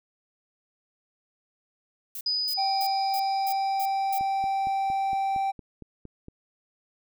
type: noise bursts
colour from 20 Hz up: violet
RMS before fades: -36 dBFS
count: 7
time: 2.15-4.183 s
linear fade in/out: 2 ms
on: 59 ms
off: 270 ms
type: tone with exponential decay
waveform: sine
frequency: 4977 Hz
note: D#8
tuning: in tune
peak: -23 dBFS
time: 2.26-5.35 s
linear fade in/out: 5 ms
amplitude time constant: 670 ms
type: tone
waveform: triangle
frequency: 780 Hz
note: G5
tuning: 9 cents flat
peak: -22 dBFS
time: 2.57-5.52 s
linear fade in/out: 20 ms
type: click train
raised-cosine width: 3 ms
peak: -29 dBFS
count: 10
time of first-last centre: 4.21-6.284 s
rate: 4.34 Hz
effects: none